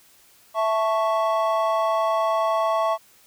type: chord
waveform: triangle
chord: A major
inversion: second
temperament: equal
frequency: 659.3 / 880 / 1108.7 Hz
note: E5 / A5 / C#6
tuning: 0 / 0 / 0 cents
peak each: -20 / -25 / -22 dBFS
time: 0.54-2.98 s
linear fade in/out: 50 ms
effects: white hiss -55 dBFS RMS until 3.26 s